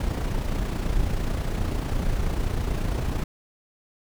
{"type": "noise with amplitude modulation", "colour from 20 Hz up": "brown", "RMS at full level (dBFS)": -23, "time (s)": [0, 3.24], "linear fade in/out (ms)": 5, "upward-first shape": "sine", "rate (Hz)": 29.2, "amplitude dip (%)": 50, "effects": []}